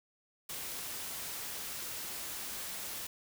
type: noise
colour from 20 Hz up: white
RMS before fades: -41 dBFS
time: 0.49-3.07 s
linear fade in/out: 5 ms
effects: none